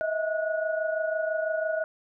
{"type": "tone cluster", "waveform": "sine", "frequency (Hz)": [633, 659, 1460], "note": ["D#5", "E5", "F#6"], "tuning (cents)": [30, -1, -24], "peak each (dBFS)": [-27, -32, -33], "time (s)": [0.01, 1.84], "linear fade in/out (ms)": 0, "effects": []}